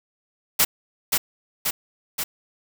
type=noise with echo; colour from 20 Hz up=white; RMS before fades=-17 dBFS; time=0.59-0.65 s; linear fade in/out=10 ms; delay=530 ms; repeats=3; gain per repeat=-3 dB; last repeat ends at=2.24 s; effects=none